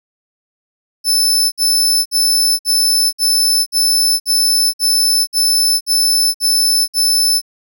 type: tone bursts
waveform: sawtooth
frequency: 5270 Hz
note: E8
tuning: 1 cent flat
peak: -8 dBFS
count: 12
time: 1.04-7.416 s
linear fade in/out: 50 ms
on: 480 ms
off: 56 ms
effects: none